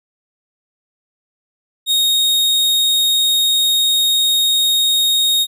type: tone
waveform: 40% pulse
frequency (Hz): 3729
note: A#7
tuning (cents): 0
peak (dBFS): -11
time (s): 1.86-5.47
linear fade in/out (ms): 50
effects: none